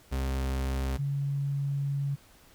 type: tone pair in turn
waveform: 40% pulse / sine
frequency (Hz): 66.2 / 140.27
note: C2 / C#3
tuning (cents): +21 / +21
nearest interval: octave + minor second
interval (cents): 1300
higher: second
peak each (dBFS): -27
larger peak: neither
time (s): 0.11-0.98 / 0.98-2.16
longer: second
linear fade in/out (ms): 20
effects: pink hiss -58 dBFS RMS until 2.54 s